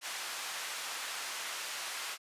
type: band-pass noise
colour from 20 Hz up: pink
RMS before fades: -40 dBFS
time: 0.01-2.18 s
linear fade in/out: 50 ms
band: 1100 to 10000 Hz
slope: 12 dB/octave
effects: resampled to 32000 Hz